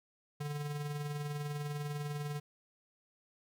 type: tone with tremolo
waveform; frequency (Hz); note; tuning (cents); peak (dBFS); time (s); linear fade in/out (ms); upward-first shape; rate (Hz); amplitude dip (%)
square; 146.83; D3; 0; -35; 0.4-2.4; 10; triangle; 20; 50
effects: none